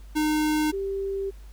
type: tone pair in turn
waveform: square / sine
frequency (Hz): 305.8 / 391.8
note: D#4 / G4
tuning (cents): -30 / -1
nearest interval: major third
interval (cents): 429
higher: second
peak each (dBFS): -22 / -26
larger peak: first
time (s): 0.15-0.72 / 0.72-1.31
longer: second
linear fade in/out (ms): 20
effects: added 50 Hz sine -41 dBFS peak until 1.52 s + pink hiss -58 dBFS RMS until 1.52 s